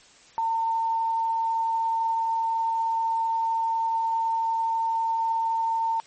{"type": "tone", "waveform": "sine", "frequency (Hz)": 906, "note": "A#5", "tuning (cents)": -50, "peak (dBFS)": -22, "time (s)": [0.38, 6], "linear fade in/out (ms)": 0, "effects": ["white hiss -53 dBFS RMS until 6.06 s", "MP3 32 kbps"]}